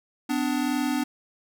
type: tone pair together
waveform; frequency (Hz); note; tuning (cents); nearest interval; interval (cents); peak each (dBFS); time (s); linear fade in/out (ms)
square; 251.7 / 293.7; B3 / D4; +33 / 0; minor third; 267; -27; 0.29-1.04; 10
effects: none